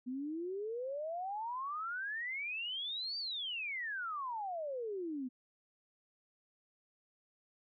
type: exponential two-way sweep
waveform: sine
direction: up then down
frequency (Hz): 244.4 to 4699 to 244.4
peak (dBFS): -37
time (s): 0.06-5.29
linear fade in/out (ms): 20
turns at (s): 3.18
effects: none